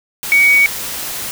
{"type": "tone in noise", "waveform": "sine", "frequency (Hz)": 2248, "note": "C#7", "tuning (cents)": 24, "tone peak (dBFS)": -7, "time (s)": [0.32, 0.66], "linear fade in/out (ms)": 0, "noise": "white", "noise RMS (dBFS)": -24, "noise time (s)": [0.23, 1.31], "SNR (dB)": 14, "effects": []}